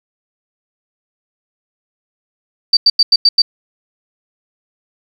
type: tone bursts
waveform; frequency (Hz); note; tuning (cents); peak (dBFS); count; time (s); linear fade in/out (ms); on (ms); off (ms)
sine; 4634; D8; -24; -5; 6; 2.73-3.42; 5; 40; 90
effects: 7-bit